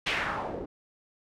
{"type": "noise with low-pass filter sweep", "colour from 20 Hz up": "white", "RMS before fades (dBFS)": -32, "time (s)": [0.06, 0.66], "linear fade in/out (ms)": 10, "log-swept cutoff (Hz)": [3100, 370], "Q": 2.1, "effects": []}